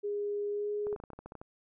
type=tone with pitch glide; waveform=sine; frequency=410.5 to 415.5 Hz; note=G#4 to G#4; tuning=-20 to +1 cents; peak=-31 dBFS; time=0.03-0.96 s; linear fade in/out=20 ms; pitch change=+21 cents; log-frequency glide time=0.5-0.71 s
type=clicks; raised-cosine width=1 ms; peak=-31 dBFS; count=12; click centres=0.869 / 0.928 / 0.962 / 1.001 / 1.038 / 1.103 / 1.133 / 1.19 / 1.26 / 1.321 / 1.353 / 1.415 s
effects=none